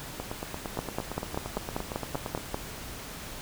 two click trains, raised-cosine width 1 ms, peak -19 / -15 dBFS, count 20 / 10, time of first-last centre 0.2-2.376 / 0.79-2.544 s, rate 8.73 / 5.13 Hz, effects pink hiss -41 dBFS RMS until 3.41 s

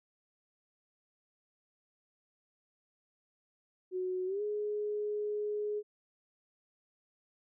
sine tone with pitch glide, 368.6 to 418.5 Hz, F#4 to G#4, -7 to +13 cents, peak -32 dBFS, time 3.91-5.83 s, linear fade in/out 50 ms, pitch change +220 cents, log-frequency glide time 4.26-4.42 s, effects none

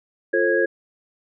sine tone cluster, 349.1 / 443.9 / 536 / 1652 Hz, F4 / A4 / C5 / G#6, -1 / +15 / +42 / -10 cents, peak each -22 dBFS, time 0.33-0.66 s, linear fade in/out 10 ms, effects none

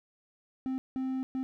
triangle tone bursts at uneven times, 261.6 Hz, C4, in tune, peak -28 dBFS, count 3, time 0.66-0.78 / 0.96-1.23 / 1.35-1.43 s, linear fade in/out 0 ms, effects none

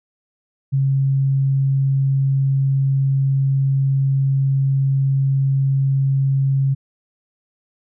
sine tone, 136.1 Hz, C#3, 31 cents flat, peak -14 dBFS, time 0.72-6.75 s, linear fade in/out 20 ms, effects none

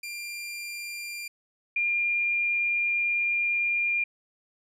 sawtooth / sine tone pair in turn, 2386 / 2403 Hz, D7 / D7, +27 / +39 cents, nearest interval unison, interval 12 cents, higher second, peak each -31 / -23 dBFS, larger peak second, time 0.03-1.28 / 1.76-4.04 s, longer second, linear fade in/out 5 ms, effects resampled to 32000 Hz

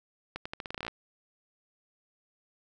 accelerating click train, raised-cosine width 0.3 ms, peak -20 dBFS, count 13, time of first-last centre 0.36-0.88 s, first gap 95 ms, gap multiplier 0.84, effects none

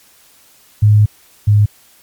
sine tone pair in turn, 105.4 / 104.13 Hz, G#2 / G#2, +26 / +5 cents, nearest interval unison, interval 21 cents, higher first, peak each -5 / -6 dBFS, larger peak first, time 0.82-1.06 / 1.47-1.66 s, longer first, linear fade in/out 10 ms, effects white hiss -48 dBFS RMS until 2.02 s + MP3 96 kbps

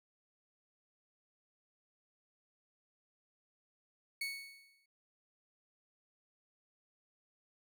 30% pulse tone with exponential decay, 2217 Hz, C#7, in tune, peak -32 dBFS, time 4.21-4.86 s, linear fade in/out 5 ms, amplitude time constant 140 ms, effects none

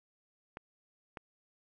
clicks, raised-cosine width 0.5 ms, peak -27 dBFS, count 2, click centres 0.571 / 1.172 s, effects none

